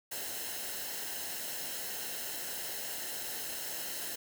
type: noise with comb filter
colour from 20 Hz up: white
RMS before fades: -39 dBFS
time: 0.11-4.16 s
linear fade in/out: 10 ms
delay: 0.85 ms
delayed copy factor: -0.6
effects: none